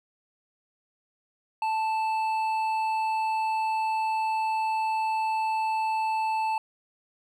sine tone with hard clipping, 880 Hz, A5, in tune, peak -26 dBFS, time 1.62-6.58 s, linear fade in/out 2 ms, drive 7 dB, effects none

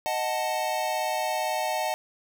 square chord, D# diminished, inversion none, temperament equal, 622.3 / 740 / 880 Hz, D#5 / F#5 / A5, 0 / 0 / 0 cents, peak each -31 dBFS, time 0.06-1.94 s, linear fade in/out 0 ms, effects none

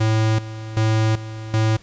square tone with tremolo, 110 Hz, A2, in tune, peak -16 dBFS, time 0-1.77 s, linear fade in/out 10 ms, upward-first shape square, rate 1.3 Hz, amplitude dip 80%, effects pink hiss -49 dBFS RMS until 1.82 s + resampled to 16000 Hz

